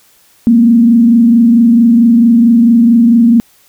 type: tone with frequency modulation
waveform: sine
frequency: 233.1 Hz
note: A#3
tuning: in tune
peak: -3 dBFS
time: 0.47-3.4 s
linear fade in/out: 0 ms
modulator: 24.5 Hz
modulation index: 0.52
effects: white hiss -48 dBFS RMS until 3.68 s